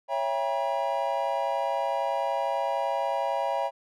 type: chord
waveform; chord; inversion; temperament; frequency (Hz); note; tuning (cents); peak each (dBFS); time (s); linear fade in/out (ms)
triangle; C# diminished seventh; none; just; 554.4 / 665.2 / 798.3 / 957.9; C#5 / E5 / G5 / Bb5; 0 / +16 / +31 / +47; -29; 0.08-3.71; 50
effects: none

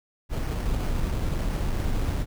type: noise with sample-and-hold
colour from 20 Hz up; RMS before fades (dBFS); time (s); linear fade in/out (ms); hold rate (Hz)
brown; -26; 0.29-2.26; 50; 3675
effects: none

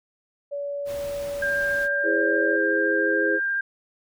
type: tone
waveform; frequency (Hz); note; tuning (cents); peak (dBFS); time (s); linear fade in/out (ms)
sine; 570; C#5; +48; -27; 0.51-2.57; 20
type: noise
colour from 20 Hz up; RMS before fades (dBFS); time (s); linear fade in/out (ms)
pink; -41; 0.85-1.89; 50
type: tone with vibrato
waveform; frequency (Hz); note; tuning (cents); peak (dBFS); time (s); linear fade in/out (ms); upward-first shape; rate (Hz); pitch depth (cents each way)
sine; 1595; G6; +30; -22; 1.42-3.61; 5; sine; 14; 10
type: chord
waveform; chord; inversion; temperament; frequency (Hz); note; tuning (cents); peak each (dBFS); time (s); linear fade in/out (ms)
sine; E augmented; none; equal; 329.6 / 415.3 / 523.3; E4 / G#4 / B#4; 0 / 0 / 0; -26 / -26 / -26; 2.03-3.4; 50
effects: none

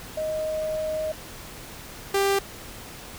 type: tone pair in turn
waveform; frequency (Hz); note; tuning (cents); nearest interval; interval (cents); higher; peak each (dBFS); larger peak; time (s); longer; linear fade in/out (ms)
sine / sawtooth; 624 / 395; D#5 / G4; +5 / +13; minor sixth; 792; first; -25 / -16; second; 0.17-1.12 / 2.14-2.39; first; 5
effects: pink hiss -41 dBFS RMS until 3.18 s

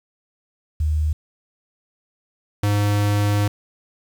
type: tone pair in turn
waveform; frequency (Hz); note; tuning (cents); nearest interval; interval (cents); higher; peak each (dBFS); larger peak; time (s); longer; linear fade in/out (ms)
sine / square; 76.8 / 102.92; D#2 / G#2; -22 / -15; perfect fourth; 507; second; -17; neither; 0.8-1.13 / 2.63-3.48; second; 5
effects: 8-bit

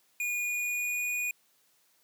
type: tone with pitch glide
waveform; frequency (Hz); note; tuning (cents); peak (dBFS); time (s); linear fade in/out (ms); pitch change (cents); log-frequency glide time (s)
square; 2443 to 2459; D#7 to D#7; -32 to -21; -30; 0.2-1.31; 2; +11; 0.45-1.13
effects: white hiss -68 dBFS RMS until 2.03 s + high-pass 150 Hz 12 dB/octave

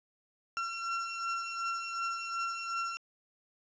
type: beating tone pair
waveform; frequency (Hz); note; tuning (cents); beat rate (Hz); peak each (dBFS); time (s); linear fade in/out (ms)
35% pulse; 1361 / 1363.7; F6 / F6; -45 / -42; 2.7; -33 / -38; 0.57-2.97; 0
effects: resampled to 16000 Hz + 11-bit

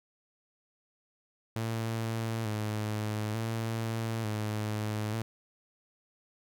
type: tone with vibrato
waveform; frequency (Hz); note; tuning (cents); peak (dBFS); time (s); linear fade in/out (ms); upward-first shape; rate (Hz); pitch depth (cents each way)
sawtooth; 110; A2; 0; -27; 1.56-5.22; 0; square; 0.56; 47
effects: none

